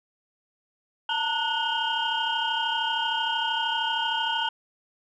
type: tone cluster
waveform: sine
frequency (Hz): 891 / 924 / 1467 / 2854 / 3143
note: A5 / A#5 / F#6 / F7 / G7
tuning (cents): +22 / -16 / -15 / +37 / +4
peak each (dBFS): -30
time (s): 1.09-4.49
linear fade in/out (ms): 5
effects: tanh soft clip ceiling -15 dBFS